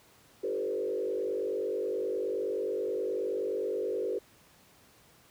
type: tone with frequency modulation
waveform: sine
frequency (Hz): 440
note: A4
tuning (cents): 0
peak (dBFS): -29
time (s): 0.43-4.19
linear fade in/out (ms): 10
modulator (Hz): 49.5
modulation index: 1.6
effects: pink hiss -60 dBFS RMS until 5.3 s + high-pass 80 Hz 12 dB/octave